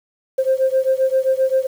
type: beating tone pair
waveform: sine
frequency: 523.3 / 530.9 Hz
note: C5 / C5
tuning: 0 / +25 cents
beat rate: 7.6 Hz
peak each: -16 / -17 dBFS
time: 0.38-1.67 s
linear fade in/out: 10 ms
effects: tanh soft clip ceiling -8 dBFS + 7-bit